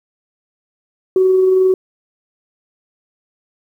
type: tone with amplitude modulation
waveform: sine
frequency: 374.9 Hz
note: F#4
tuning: 23 cents sharp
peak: -7 dBFS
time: 1.16-1.74 s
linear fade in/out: 2 ms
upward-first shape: sine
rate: 22.4 Hz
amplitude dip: 25%
effects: tanh soft clip ceiling -4 dBFS + 8-bit